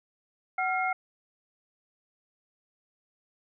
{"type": "tone cluster", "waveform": "sine", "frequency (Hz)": [748, 1383, 2146], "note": ["F#5", "F6", "C7"], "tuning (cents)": [19, -17, 43], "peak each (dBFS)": [-28, -32, -31], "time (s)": [0.58, 0.93], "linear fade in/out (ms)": 5, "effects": []}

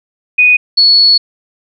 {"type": "tone pair in turn", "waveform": "sine", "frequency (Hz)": [2482, 4397], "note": ["D#7", "C#8"], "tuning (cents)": [-5, -15], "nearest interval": "minor seventh", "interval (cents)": 990, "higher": "second", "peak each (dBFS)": -4, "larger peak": "neither", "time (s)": [[0.38, 0.57], [0.77, 1.18]], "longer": "second", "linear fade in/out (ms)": 10, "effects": []}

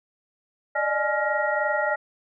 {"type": "tone cluster", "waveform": "sine", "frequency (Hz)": [590, 613, 845, 1394, 1894], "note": ["D5", "D#5", "G#5", "F6", "A#6"], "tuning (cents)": [8, -26, 30, -4, 27], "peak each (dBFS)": -28, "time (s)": [0.75, 1.96], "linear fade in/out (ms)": 10, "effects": []}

